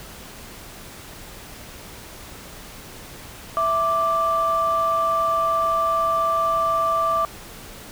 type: tone pair together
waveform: sine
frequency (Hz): 659.3 / 1174.7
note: E5 / D6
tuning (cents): 0 / 0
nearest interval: minor seventh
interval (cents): 1000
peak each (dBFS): -23 / -18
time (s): 3.57-7.25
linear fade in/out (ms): 0
effects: tanh soft clip ceiling -12 dBFS + pink hiss -40 dBFS RMS until 7.91 s